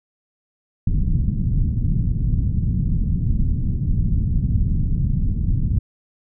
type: low-pass noise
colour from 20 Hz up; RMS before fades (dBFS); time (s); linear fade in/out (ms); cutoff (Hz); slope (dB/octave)
pink; -19; 0.87-5.79; 5; 190; 24
effects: none